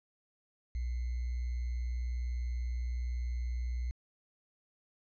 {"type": "tone with sample-and-hold", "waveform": "sine", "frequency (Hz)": 60.6, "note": "B1", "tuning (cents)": -32, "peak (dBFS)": -32, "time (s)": [0.75, 3.91], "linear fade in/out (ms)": 0, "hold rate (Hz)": 2100, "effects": ["resampled to 16000 Hz"]}